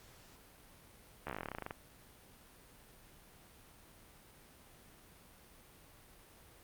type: slowing click train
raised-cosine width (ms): 0.5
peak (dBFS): -25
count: 18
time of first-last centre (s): 1.27-1.709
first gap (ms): 13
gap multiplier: 1.08
effects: pink hiss -60 dBFS RMS until 6.63 s + Opus 48 kbps